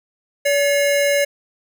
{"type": "tone pair together", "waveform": "square", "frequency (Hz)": [570, 2157], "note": ["C#5", "C#7"], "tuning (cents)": [48, -48], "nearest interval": "octave + major seventh", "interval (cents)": 2304, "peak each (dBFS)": [-16, -23], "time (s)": [0.45, 1.25], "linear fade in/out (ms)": 10, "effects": []}